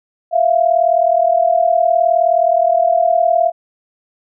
sine tone pair together, 661 / 700.3 Hz, E5 / F5, +5 / +5 cents, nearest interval minor second, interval 100 cents, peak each -13 dBFS, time 0.31-3.52 s, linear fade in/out 50 ms, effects none

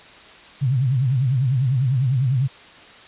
sine tone with vibrato, 130 Hz, C3, 11 cents flat, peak -16 dBFS, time 0.61-2.48 s, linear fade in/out 20 ms, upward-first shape sine, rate 10 Hz, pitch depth 160 cents each way, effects white hiss -44 dBFS RMS until 3.07 s + resampled to 8000 Hz

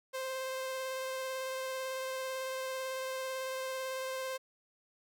sawtooth tone with vibrato, 523.3 Hz, C5, in tune, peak -32 dBFS, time 0.13-4.38 s, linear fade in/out 20 ms, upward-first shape sine, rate 18 Hz, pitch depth 12 cents each way, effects none

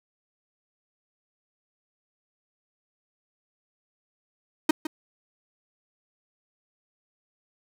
45% pulse tone with echo, 311.1 Hz, D#4, in tune, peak -15 dBFS, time 4.69-4.71 s, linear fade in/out 5 ms, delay 160 ms, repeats 1, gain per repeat -12 dB, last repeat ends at 4.87 s, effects none

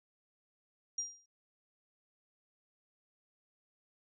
sine tone with exponential decay, 5700 Hz, F8, 34 cents sharp, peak -31 dBFS, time 0.98-1.26 s, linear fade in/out 5 ms, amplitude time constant 60 ms, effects none

